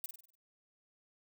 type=noise with echo; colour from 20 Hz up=violet; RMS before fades=-39 dBFS; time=0.04-0.06 s; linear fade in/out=2 ms; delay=49 ms; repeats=6; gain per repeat=-6 dB; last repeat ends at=0.354 s; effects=none